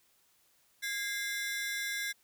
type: ring-modulated tone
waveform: sawtooth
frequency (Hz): 1864.7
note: A#6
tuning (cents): 0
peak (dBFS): -27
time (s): 0.82-2.13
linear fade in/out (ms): 20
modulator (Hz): 230
effects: white hiss -69 dBFS RMS until 2.23 s